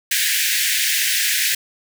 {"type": "high-pass noise", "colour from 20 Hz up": "pink", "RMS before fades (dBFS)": -19, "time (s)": [0.11, 1.55], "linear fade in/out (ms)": 5, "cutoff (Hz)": 1600, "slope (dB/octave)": 96, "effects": []}